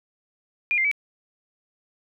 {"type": "tone with pitch steps", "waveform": "sine", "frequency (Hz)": [2417, 2100, 2288], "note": ["D7", "C7", "D7"], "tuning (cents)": [49, 6, -46], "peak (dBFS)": -19, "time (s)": [0.71, 0.914], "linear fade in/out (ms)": 0, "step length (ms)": 68, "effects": []}